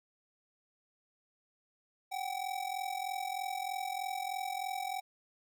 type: ring-modulated tone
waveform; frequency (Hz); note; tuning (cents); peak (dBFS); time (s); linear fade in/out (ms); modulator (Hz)
square; 765; G5; -42; -33; 2.11-5.01; 20; 21.6
effects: none